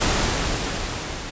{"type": "noise with level ramp", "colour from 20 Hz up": "pink", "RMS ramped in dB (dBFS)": [-19, -32], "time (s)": [0, 1.31], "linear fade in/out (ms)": 20, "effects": ["resampled to 16000 Hz"]}